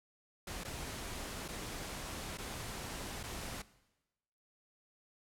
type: noise with dropouts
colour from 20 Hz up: pink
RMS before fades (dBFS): -43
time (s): 0.47-3.62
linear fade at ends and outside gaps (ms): 5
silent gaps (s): 0.637-0.648 / 1.481-1.485 / 2.374-2.383 / 3.231-3.236
effects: noise-tail reverb RT60 1.0 s tail -18 dB re dry + low-pass 12000 Hz 12 dB/octave